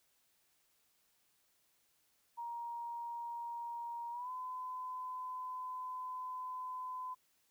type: tone with pitch glide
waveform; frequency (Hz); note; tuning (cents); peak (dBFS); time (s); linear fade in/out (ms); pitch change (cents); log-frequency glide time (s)
sine; 941 to 1014.4; A#5 to B5; +16 to +46; -40; 2.37-7.15; 20; +130; 4.11-4.3
effects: white hiss -75 dBFS RMS until 7.5 s